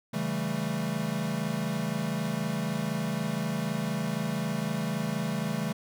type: chord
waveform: square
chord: A dominant seventh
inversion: first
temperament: equal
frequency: 138.59 / 164.81 / 196 / 220 Hz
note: C#3 / E3 / G3 / A3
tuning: 0 / 0 / 0 / 0 cents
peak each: -37 / -34 / -35 / -34 dBFS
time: 0.13-5.73 s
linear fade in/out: 10 ms
effects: none